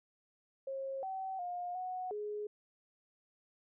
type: tone with pitch steps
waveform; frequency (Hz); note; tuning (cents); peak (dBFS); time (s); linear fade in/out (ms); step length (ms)
sine; 539 / 764 / 711 / 737 / 418.3; C#5 / G5 / F5 / F#5 / G#4; -49 / -45 / +31 / -7 / +12; -37; 0.67-2.47; 5; 360
effects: none